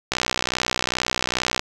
click train, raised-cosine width 0.2 ms, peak -3 dBFS, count 93, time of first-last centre 0.12-1.594 s, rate 62.4 Hz, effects none

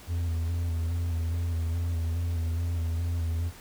triangle tone with vibrato, 84 Hz, E2, 33 cents sharp, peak -24 dBFS, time 0.07-3.52 s, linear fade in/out 50 ms, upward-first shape square, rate 2.4 Hz, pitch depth 30 cents each way, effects pink hiss -49 dBFS RMS until 3.6 s

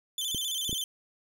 sawtooth tone with vibrato, 3297 Hz, G#7, 13 cents flat, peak -27 dBFS, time 0.18-0.84 s, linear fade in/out 2 ms, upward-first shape square, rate 15 Hz, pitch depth 93 cents each way
clicks, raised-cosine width 3 ms, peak -24 dBFS, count 3, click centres 0.347 / 0.694 / 0.729 s
effects none

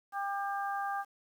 harmonic tone, 398.8 Hz, G4, 30 cents sharp, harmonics 2 / 3 / 4, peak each -34 / -38 / -40 dBFS, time 0.12-1.05 s, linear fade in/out 50 ms, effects 10-bit

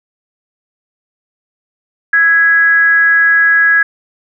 sine tone with frequency modulation, 1661.2 Hz, G#6, in tune, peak -6 dBFS, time 2.13-3.83 s, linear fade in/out 5 ms, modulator 339 Hz, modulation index 0.35, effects none

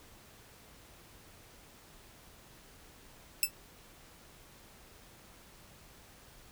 5% pulse tone with exponential decay, 2641 Hz, E7, 3 cents sharp, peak -12 dBFS, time 3.43-3.51 s, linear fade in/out 1 ms, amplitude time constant 16 ms, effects pink hiss -57 dBFS RMS until 6.51 s

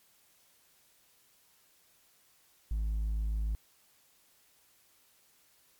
triangle tone with hard clipping, 53.5 Hz, A1, 48 cents flat, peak -28 dBFS, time 2.71-3.55 s, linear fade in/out 0 ms, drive 1 dB, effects white hiss -66 dBFS RMS until 5.79 s + MP3 96 kbps

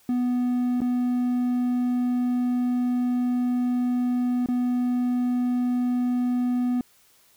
triangle tone with dropouts, 246.9 Hz, B3, in tune, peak -19 dBFS, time 0.09-6.81 s, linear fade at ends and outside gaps 2 ms, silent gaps 0.806-0.816 / 4.461-4.486 s, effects white hiss -59 dBFS RMS until 7.36 s

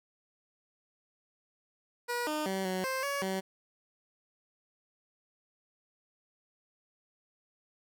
15% pulse tone with pitch steps, 482.5 / 304.9 / 191.6 / 186 / 525 / 563 / 190.5 Hz, B4 / D#4 / G3 / F#3 / C5 / C#5 / G3, -40 / -35 / -39 / +9 / +6 / +27 / -49 cents, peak -25 dBFS, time 2.08-3.41 s, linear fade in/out 20 ms, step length 190 ms, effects none

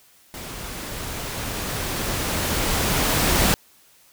pink noise with level ramp, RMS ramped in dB -35 to -18 dBFS, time 0.34-3.54 s, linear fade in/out 0 ms, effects white hiss -55 dBFS RMS until 4.12 s

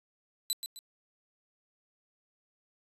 20% pulse tone with echo, 3999 Hz, B7, 21 cents sharp, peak -22 dBFS, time 0.5-0.53 s, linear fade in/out 0 ms, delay 130 ms, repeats 2, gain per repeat -8 dB, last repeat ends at 0.79 s, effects resampled to 32000 Hz

